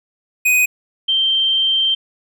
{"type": "tone pair in turn", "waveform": ["square", "sine"], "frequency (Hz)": [2497, 3139], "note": ["D#7", "G7"], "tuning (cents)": [6, 2], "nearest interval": "major third", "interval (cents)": 396, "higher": "second", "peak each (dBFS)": [-12, -13], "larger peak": "first", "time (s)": [[0.45, 0.66], [1.08, 1.95]], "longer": "second", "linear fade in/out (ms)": 10, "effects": []}